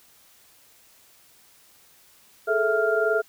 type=tone cluster; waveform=sine; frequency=422.8 / 444.4 / 662 / 1398 Hz; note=G#4 / A4 / E5 / F6; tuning=+31 / +17 / +7 / +1 cents; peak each=-25 dBFS; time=2.47-3.22 s; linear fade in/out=20 ms; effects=white hiss -56 dBFS RMS until 3.28 s